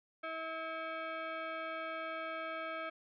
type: tone with frequency modulation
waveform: sine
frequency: 322.8 Hz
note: E4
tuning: 36 cents flat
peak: -38 dBFS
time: 0.23-2.9 s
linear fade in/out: 10 ms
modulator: 968 Hz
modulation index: 2
effects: none